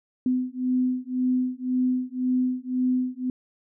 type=beating tone pair; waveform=sine; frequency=252.6 / 254.5 Hz; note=B3 / C4; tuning=+39 / -48 cents; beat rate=1.9 Hz; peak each=-25 dBFS; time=0.26-3.3 s; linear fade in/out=2 ms; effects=none